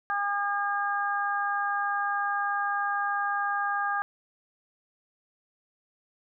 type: harmonic tone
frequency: 404.8 Hz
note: G#4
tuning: 44 cents flat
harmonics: 2 / 3 / 4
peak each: -30 / -30 / -30 dBFS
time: 0.1-4.02 s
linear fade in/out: 0 ms
effects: none